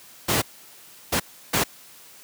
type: noise bursts at uneven times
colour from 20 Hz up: pink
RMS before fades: -21 dBFS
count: 3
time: 0.28-0.42 / 1.12-1.2 / 1.53-1.64 s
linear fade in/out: 10 ms
effects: white hiss -48 dBFS RMS until 2.23 s + high-pass 100 Hz 12 dB/octave